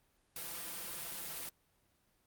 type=noise with comb filter; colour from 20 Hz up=white; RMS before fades=-43 dBFS; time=0.36-1.49 s; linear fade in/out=2 ms; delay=5.9 ms; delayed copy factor=+0.75; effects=pink hiss -74 dBFS RMS until 2.26 s + Opus 32 kbps